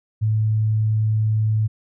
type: tone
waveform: sine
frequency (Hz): 108.7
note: A2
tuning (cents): -21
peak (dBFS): -16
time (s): 0.21-1.68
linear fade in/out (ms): 20
effects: none